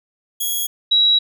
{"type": "tone pair in turn", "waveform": ["5% pulse", "sine"], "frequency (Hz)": [3322, 3878], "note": ["G#7", "B7"], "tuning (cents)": [0, -32], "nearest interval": "minor third", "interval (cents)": 268, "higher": "second", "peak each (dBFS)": -11, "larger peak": "neither", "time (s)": [[0.4, 0.67], [0.91, 1.19]], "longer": "second", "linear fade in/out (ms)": 10, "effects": []}